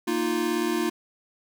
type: chord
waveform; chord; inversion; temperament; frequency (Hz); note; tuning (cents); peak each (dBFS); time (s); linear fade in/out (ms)
square; Bb suspended fourth; none; equal; 233.1 / 311.1 / 349.2; Bb3 / Eb4 / F4; 0 / 0 / 0; -31 / -29 / -27; 0.07-0.9; 10
effects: none